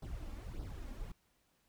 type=noise with flanger; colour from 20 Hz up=brown; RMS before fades=-44 dBFS; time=0.02-1.12 s; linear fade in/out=5 ms; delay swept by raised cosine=0.2 to 3.7 ms; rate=1.7 Hz; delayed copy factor=+0.75; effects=pink hiss -75 dBFS RMS until 1.68 s